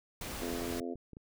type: noise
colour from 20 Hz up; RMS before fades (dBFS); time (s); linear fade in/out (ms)
pink; -41; 0.21-0.8; 2
type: harmonic tone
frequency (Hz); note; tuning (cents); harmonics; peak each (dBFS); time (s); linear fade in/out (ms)
85.7; F2; -32; 3 / 4 / 5 / 6 / 7 / 8; -39 / -41 / -42 / -48 / -50 / -47; 0.41-0.95; 20
type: clicks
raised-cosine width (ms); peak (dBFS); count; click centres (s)
3; -35; 5; 0.728 / 0.806 / 0.956 / 1.133 / 1.169
effects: none